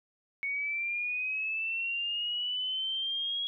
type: linear sweep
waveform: sine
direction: up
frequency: 2217 to 3322 Hz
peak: -30 dBFS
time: 0.43-3.47 s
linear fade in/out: 0 ms
effects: none